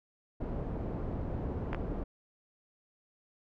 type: low-pass noise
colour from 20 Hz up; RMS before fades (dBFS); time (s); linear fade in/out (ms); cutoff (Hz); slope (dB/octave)
pink; -36; 0.4-2.04; 10; 550; 12
type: clicks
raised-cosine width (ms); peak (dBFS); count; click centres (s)
0.5; -20; 2; 1.731 / 1.747
effects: none